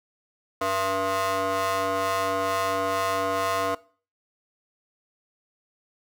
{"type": "ring-modulated tone", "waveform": "25% pulse", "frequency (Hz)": 192.2, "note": "G3", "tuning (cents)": -34, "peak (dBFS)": -17, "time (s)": [0.61, 3.75], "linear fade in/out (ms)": 5, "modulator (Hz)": 866, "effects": ["noise-tail reverb RT60 0.4 s tail -20 dB re dry"]}